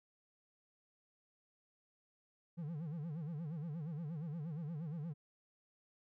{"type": "tone with vibrato", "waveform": "triangle", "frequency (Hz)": 158, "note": "D#3", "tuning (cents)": 27, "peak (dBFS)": -38, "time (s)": [2.57, 5.14], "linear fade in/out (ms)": 20, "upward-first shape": "sine", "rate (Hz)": 8.5, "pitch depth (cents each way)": 170, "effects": []}